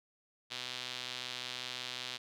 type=tone with band-pass filter; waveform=sawtooth; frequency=125.4 Hz; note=B2; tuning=27 cents sharp; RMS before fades=-42 dBFS; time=0.5-2.18 s; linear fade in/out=20 ms; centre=3700 Hz; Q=2.3; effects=none